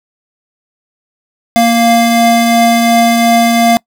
square tone pair together, 233.1 / 696.5 Hz, A#3 / F5, 0 / -5 cents, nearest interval octave + perfect fifth, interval 1895 cents, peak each -10 dBFS, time 1.56-3.77 s, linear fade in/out 0 ms, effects noise-tail reverb RT60 0.1 s tail -25 dB re dry

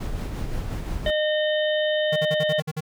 brown noise with tremolo, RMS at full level -27 dBFS, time 0-1.11 s, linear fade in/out 10 ms, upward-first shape sine, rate 5.7 Hz, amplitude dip 35%
harmonic tone, 611 Hz, D#5, 32 cents flat, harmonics 1 / 3 / 5 / 6, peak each -21 / -29 / -30 / -34 dBFS, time 1.06-2.6 s, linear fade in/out 2 ms
square tone bursts, 155.56 Hz, D#3, in tune, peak -26 dBFS, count 8, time 2.12-2.807 s, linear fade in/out 10 ms, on 43 ms, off 49 ms
effects none

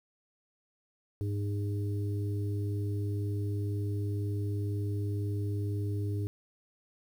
harmonic tone, 102 Hz, G#2, 31 cents flat, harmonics 1 / 3 / 4, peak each -30 / -40 / -42 dBFS, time 1.21-6.27 s, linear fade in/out 0 ms, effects 10-bit

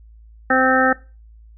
harmonic tone, 260 Hz, C4, 11 cents flat, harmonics 1 / 2 / 3 / 5 / 6 / 7, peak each -20 / -20 / -20 / -20 / -20 / -20 dBFS, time 0.5-0.93 s, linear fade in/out 5 ms, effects noise-tail reverb RT60 0.3 s tail -20 dB re dry + added 55 Hz sine -42 dBFS peak until 1.57 s

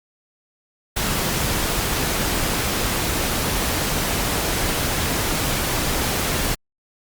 pink noise, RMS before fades -22 dBFS, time 0.96-6.55 s, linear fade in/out 10 ms, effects Opus 48 kbps

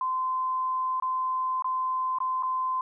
sine tone with dropouts, 1032 Hz, C6, 24 cents flat, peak -25 dBFS, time 0.01-2.81 s, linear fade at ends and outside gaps 2 ms, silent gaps 1-1.023 / 1.623-1.644 / 2.186-2.203 / 2.426-2.432 s, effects none

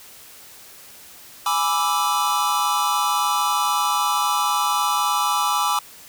square chord, E dominant seventh, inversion first, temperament equal, 830.6 / 987.8 / 1174.7 / 1318.5 Hz, G#5 / B5 / D6 / E6, 0 / 0 / 0 / 0 cents, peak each -26 / -25 / -23 / -27 dBFS, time 1.46-5.79 s, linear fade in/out 2 ms, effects white hiss -44 dBFS RMS until 6.08 s

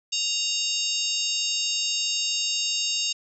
harmonic tone with a mistuned harmonic, 932.3 Hz, A#5, in tune, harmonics 3 / 4 / 5 / 6 / 7 / 8, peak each -29 / -30 / -31 / -32 / -32 / -33 dBFS, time 0.12-3.13 s, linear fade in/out 10 ms, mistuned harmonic 6, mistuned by -79 cents, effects none

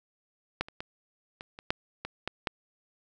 clicks, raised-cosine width 0.3 ms, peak -12 / -28 / -20 / -24 / -27 / -10 / -19 / -15 / -12 dBFS, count 9, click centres 0.61 / 0.685 / 0.805 / 1.409 / 1.589 / 1.705 / 2.05 / 2.276 / 2.472 s, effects none

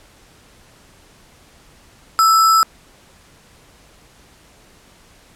sine tone with sample-and-hold, 1318.5 Hz, E6, in tune, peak -9 dBFS, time 2.19-2.63 s, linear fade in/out 0 ms, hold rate 6300 Hz, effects pink hiss -49 dBFS RMS until 5.35 s + low-pass 11000 Hz 12 dB/octave

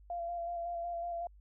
sine tone with vibrato, 688 Hz, F5, 26 cents flat, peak -35 dBFS, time 0.1-1.27 s, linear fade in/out 2 ms, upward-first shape square, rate 5.4 Hz, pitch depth 18 cents each way, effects added 50 Hz sine -55 dBFS peak until 1.4 s

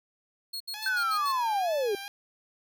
40% pulse tone bursts, 4311 Hz, C#8, 49 cents flat, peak -32 dBFS, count 6, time 0.53-1.324 s, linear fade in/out 10 ms, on 74 ms, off 70 ms
10% pulse tone with vibrato, 830.6 Hz, G#5, in tune, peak -29 dBFS, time 0.74-2.08 s, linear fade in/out 0 ms, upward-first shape sine, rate 2.2 Hz, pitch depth 87 cents each way
sine linear sweep, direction down, 1568 to 385.2 Hz, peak -25 dBFS, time 0.86-1.95 s, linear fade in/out 2 ms
effects none

